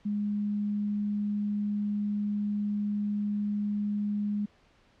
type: tone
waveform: sine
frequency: 206.6 Hz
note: G#3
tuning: 9 cents flat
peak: -27 dBFS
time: 0.05-4.46 s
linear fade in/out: 10 ms
effects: pink hiss -63 dBFS RMS until 5 s + low-pass 4000 Hz 12 dB/octave